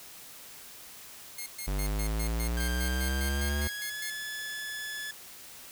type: tone bursts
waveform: 5% pulse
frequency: 2138 Hz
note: C7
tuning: 37 cents sharp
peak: -26 dBFS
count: 14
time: 1.38-4.102 s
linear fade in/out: 5 ms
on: 83 ms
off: 120 ms
type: linear sweep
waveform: square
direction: up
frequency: 48.22 to 73.42 Hz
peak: -29 dBFS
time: 1.67-3.68 s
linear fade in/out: 10 ms
type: tone with pitch glide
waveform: sawtooth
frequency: 1585 to 1718.5 Hz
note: G6 to A6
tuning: +19 to -41 cents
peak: -32 dBFS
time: 2.57-5.11 s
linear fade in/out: 2 ms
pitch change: +140 cents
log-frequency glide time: 3.29-4.06 s
effects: white hiss -48 dBFS RMS until 5.71 s